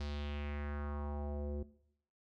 square tone with low-pass filter sweep, 72.9 Hz, D2, 12 cents flat, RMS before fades -40 dBFS, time 0-1.63 s, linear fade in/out 5 ms, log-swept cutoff 4800 to 420 Hz, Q 2.5, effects noise-tail reverb RT60 0.7 s tail -18 dB re dry

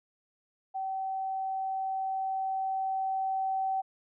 sine tone with level ramp, 767 Hz, G5, 38 cents flat, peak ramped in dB -31 to -27 dBFS, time 0.74-3.82 s, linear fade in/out 20 ms, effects none

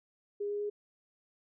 sine tone with pitch steps, 408.7 / 411.3 / 413.9 Hz, G#4 / G#4 / G#4, -28 / -17 / -6 cents, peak -32 dBFS, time 0.4-0.7 s, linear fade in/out 10 ms, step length 100 ms, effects none

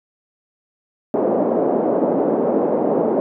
white band-pass noise, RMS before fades -18 dBFS, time 1.14-3.2 s, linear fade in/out 0 ms, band 220 to 620 Hz, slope 24 dB/octave, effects none

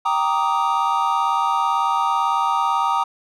triangle chord, Eb major seventh, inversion first, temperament equal with one note detuned, 784 / 932.3 / 1166.5 / 1244.5 Hz, G5 / Bb5 / D6 / Eb6, 0 / 0 / -12 / 0 cents, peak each -22 / -19 / -24 / -20 dBFS, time 0.05-3.04 s, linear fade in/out 10 ms, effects none

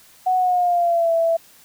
sine tone with pitch glide, 740 to 663.1 Hz, F#5 to E5, 0 to +10 cents, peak -15 dBFS, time 0.26-1.37 s, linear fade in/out 10 ms, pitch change -190 cents, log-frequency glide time 0.37-1.12 s, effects white hiss -50 dBFS RMS until 1.64 s

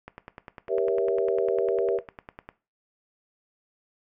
click train, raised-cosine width 0.5 ms, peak -24 dBFS, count 25, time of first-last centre 0.08-2.49 s, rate 9.96 Hz
sine chord, G diminished seventh, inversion none, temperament equal with one note detuned, 392 / 473.8 / 554.4 / 659.3 Hz, G4 / Bb4 / Db5 / Fb5, 0 / +28 / 0 / 0 cents, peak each -26 / -26 / -30 / -28 dBFS, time 0.68-2.01 s, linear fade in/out 50 ms
effects noise-tail reverb RT60 0.3 s tail -17 dB re dry

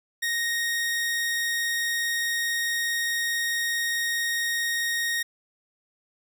sawtooth tone, 1864.7 Hz, A#6, in tune, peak -21 dBFS, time 0.22-5.23 s, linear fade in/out 10 ms, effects none

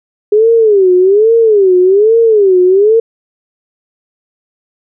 sine tone with vibrato, 408.4 Hz, G#4, 29 cents flat, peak -4 dBFS, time 0.32-3 s, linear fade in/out 5 ms, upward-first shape sine, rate 1.2 Hz, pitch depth 210 cents each way, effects none

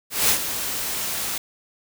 white noise with ADSR envelope, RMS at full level -17 dBFS, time 0.1-1.38 s, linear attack 190 ms, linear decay 94 ms, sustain -10 dB, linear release 4 ms, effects none

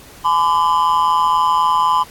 triangle tone with amplitude modulation, 1014 Hz, B5, 45 cents sharp, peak -6 dBFS, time 0.24-2.04 s, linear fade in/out 20 ms, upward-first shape sine, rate 164 Hz, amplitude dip 90%, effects pink hiss -41 dBFS RMS until 2.1 s + AAC 64 kbps

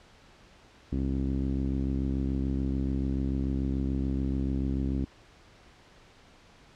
sawtooth tone with low-pass filter, 66.9 Hz, C2, 39 cents sharp, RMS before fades -29 dBFS, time 0.92-5.05 s, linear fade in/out 5 ms, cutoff 280 Hz, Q 3.1, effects pink hiss -56 dBFS RMS until 6.75 s + low-pass 5000 Hz 12 dB/octave

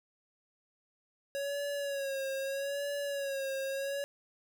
square tone with vibrato, 554.4 Hz, C#5, in tune, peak -34 dBFS, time 1.35-4.04 s, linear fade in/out 0 ms, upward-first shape sine, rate 0.79 Hz, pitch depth 52 cents each way, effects none

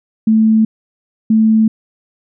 sine tone pair in turn, 220 / 220 Hz, A3 / A3, 0 / 0 cents, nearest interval unison, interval 0 cents, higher neither, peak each -7 dBFS, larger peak neither, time 0.27-0.65 / 1.3-1.68 s, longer neither, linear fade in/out 5 ms, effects none

